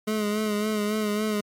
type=tone with vibrato; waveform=25% pulse; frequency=211.8 Hz; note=G#3; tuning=34 cents sharp; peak=-20 dBFS; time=0.07-1.41 s; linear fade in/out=10 ms; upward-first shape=sine; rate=3.6 Hz; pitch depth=41 cents each way; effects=MP3 96 kbps